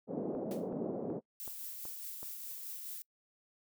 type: band-pass noise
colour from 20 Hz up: pink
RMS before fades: -38 dBFS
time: 0.07-1.21 s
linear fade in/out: 50 ms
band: 200 to 570 Hz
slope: 24 dB/octave
type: click train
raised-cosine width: 1 ms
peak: -35 dBFS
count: 6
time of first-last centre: 0.35-2.23 s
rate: 2.66 Hz
type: noise with exponential decay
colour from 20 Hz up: white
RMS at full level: -48 dBFS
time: 0.51-0.7 s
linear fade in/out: 2 ms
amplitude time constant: 40 ms
type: noise with tremolo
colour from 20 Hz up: violet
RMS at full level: -43 dBFS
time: 1.4-3.02 s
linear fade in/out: 0 ms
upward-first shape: sine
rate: 4.8 Hz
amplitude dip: 30%
effects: noise-tail reverb RT60 0.1 s tail -26 dB re dry